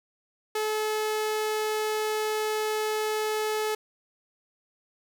sawtooth tone, 430.3 Hz, A4, 39 cents flat, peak -22 dBFS, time 0.55-3.75 s, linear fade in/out 5 ms, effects none

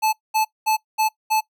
square tone bursts, 870 Hz, A5, 20 cents flat, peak -17 dBFS, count 5, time 0.02-1.41 s, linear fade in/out 20 ms, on 110 ms, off 210 ms, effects noise-tail reverb RT60 0.1 s tail -20 dB re dry

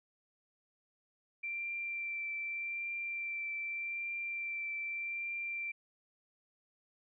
sine tone with vibrato, 2353 Hz, D7, 3 cents sharp, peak -36 dBFS, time 1.43-5.72 s, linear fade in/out 10 ms, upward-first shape triangle, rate 0.83 Hz, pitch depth 15 cents each way, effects none

